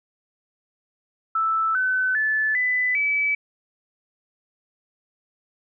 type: tone with pitch steps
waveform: sine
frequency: 1318.5 / 1514.6 / 1739.8 / 1998.5 / 2296 Hz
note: E6 / F#6 / A6 / B6 / D7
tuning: 0 / +40 / -20 / +20 / -40 cents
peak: -19 dBFS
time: 1.35-3.35 s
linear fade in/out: 5 ms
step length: 400 ms
effects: none